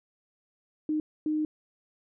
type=tone bursts at uneven times; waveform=sine; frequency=307 Hz; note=D#4; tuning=23 cents flat; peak=-25 dBFS; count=2; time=0.89-1 / 1.26-1.45 s; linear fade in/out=2 ms; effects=none